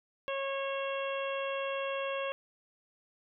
harmonic tone, 547 Hz, C#5, 23 cents flat, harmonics 1 / 2 / 3 / 4 / 5 / 6, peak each -34 / -39 / -44 / -47 / -41 / -46 dBFS, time 0.28-2.32 s, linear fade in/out 0 ms, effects none

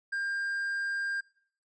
triangle tone, 1600 Hz, G6, 35 cents sharp, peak -28 dBFS, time 0.12-1.21 s, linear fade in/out 10 ms, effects noise-tail reverb RT60 0.6 s tail -22 dB re dry + resampled to 22050 Hz

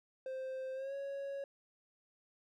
triangle tone with pitch glide, 523.3 to 554.4 Hz, C5 to C#5, 0 to 0 cents, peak -37 dBFS, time 0.26-1.44 s, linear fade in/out 2 ms, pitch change +100 cents, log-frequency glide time 0.74-0.94 s, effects none

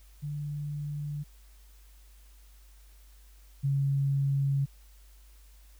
sine tone pair in turn, 146.83 / 138.59 Hz, D3 / C#3, 0 / 0 cents, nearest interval minor second, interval 100 cents, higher first, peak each -32 / -24 dBFS, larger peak second, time 0.22-1.24 / 3.63-4.66 s, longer second, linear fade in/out 20 ms, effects added 50 Hz sine -52 dBFS peak until 5.79 s + white hiss -63 dBFS RMS until 5.79 s

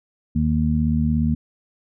harmonic tone, 77 Hz, D#2, 17 cents flat, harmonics 1 / 2 / 3, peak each -22 / -22 / -20 dBFS, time 0.35-1.35 s, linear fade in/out 10 ms, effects none

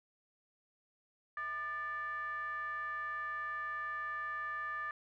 triangle ring-modulated tone, 277.2 Hz, C#4, in tune, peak -32 dBFS, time 1.37-4.91 s, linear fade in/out 2 ms, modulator 1480 Hz, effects none

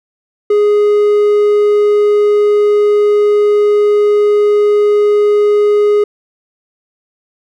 triangle tone, 415.3 Hz, G#4, in tune, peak -5 dBFS, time 0.5-6.04 s, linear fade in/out 5 ms, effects none

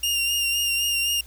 sawtooth tone with vibrato, 2800 Hz, F7, 4 cents sharp, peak -18 dBFS, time 0.03-1.21 s, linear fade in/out 5 ms, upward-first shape sine, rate 3.9 Hz, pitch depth 27 cents each way, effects added 60 Hz sine -44 dBFS peak until 1.26 s + white hiss -51 dBFS RMS until 1.26 s

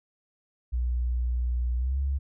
sine tone with pitch glide, 60.8 to 68.64 Hz, B1 to C#2, -26 to -16 cents, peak -24 dBFS, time 0.72-2.19 s, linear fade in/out 20 ms, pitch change +210 cents, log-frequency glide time 1.77-1.99 s, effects none

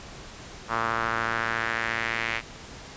sawtooth tone with band-pass filter sweep, 114.2 Hz, A#2, 35 cents flat, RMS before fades -28 dBFS, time 0.68-2.42 s, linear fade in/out 50 ms, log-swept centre 1200 to 2200 Hz, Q 2.7, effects pink hiss -43 dBFS RMS until 2.96 s + resampled to 16000 Hz

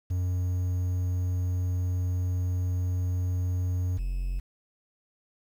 triangle tone pair in turn, 90.3 / 45.05 Hz, F#2 / F#1, -42 / -45 cents, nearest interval octave, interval 1203 cents, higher first, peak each -23 / -25 dBFS, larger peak first, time 0.1-3.98 / 3.98-4.4 s, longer first, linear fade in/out 10 ms, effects 9-bit

